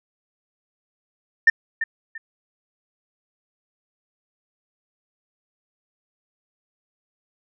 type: tone with echo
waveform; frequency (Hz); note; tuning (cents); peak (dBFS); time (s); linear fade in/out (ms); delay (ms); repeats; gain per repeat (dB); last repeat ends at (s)
sine; 1800; A6; +39; -8; 1.47-1.5; 5; 340; 2; -12; 2.18
effects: tanh soft clip ceiling -4 dBFS